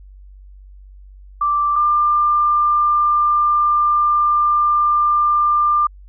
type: tone pair in turn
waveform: sine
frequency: 1174.7 / 1193.9 Hz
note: D6 / D6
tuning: 0 / +28 cents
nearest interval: unison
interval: 28 cents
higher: second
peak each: -14 / -12 dBFS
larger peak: second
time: 1.41-1.76 / 1.76-5.87 s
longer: second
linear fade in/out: 5 ms
effects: added 48 Hz sine -38 dBFS peak until 6.08 s